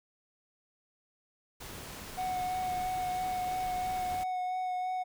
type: noise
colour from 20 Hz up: pink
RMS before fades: -44 dBFS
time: 1.6-4.24 s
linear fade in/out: 10 ms
type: tone with vibrato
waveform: triangle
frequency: 736 Hz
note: F#5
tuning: 9 cents flat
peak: -29 dBFS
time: 2.17-5.04 s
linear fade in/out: 20 ms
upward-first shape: sine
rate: 3 Hz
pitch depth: 14 cents each way
effects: none